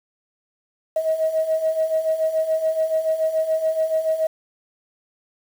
sine beating tone pair, 632 / 639 Hz, D#5 / D#5, +27 / +46 cents, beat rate 7 Hz, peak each -24 / -19 dBFS, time 0.96-4.27 s, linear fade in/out 5 ms, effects tanh soft clip ceiling -11 dBFS + 7-bit

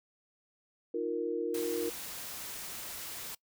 sine chord, Eb suspended second, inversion none, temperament equal with one note detuned, 311.1 / 351.5 / 466.2 Hz, Eb4 / F4 / Bb4, 0 / +11 / 0 cents, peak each -38 / -35 / -33 dBFS, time 0.94-1.9 s, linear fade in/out 5 ms
white noise, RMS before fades -42 dBFS, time 1.54-3.35 s, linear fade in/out 5 ms
effects noise-tail reverb RT60 0.1 s tail -22 dB re dry

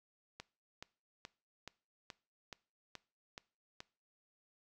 click train, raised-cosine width 0.2 ms, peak -28 dBFS, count 9, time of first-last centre 0.4-3.804 s, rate 2.35 Hz, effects noise-tail reverb RT60 0.4 s tail -22 dB re dry

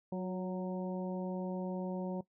harmonic tone with a mistuned harmonic, 185 Hz, F#3, in tune, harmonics 1 / 2 / 3 / 4 / 5, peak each -36 / -42 / -42 / -49 / -49 dBFS, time 0.12-2.21 s, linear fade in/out 5 ms, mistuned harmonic 2, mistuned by -34 cents, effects noise-tail reverb RT60 0.1 s tail -18 dB re dry

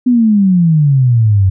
sine exponential sweep, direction down, 254.4 to 92.5 Hz, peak -6 dBFS, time 0.06-1.5 s, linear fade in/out 10 ms, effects none

